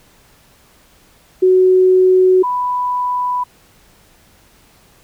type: tone pair in turn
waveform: sine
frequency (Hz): 371.1 / 990.7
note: F#4 / B5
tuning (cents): +5 / +5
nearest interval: octave + perfect fourth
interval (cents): 1700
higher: second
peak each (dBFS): -7 / -15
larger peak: first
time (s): 1.42-2.43 / 2.43-3.44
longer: neither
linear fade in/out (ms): 10
effects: pink hiss -50 dBFS RMS until 5.03 s